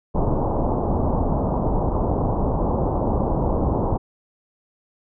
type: low-pass noise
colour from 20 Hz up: pink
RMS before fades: -21 dBFS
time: 0.14-3.98 s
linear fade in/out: 20 ms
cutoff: 1000 Hz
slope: 48 dB/octave
effects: none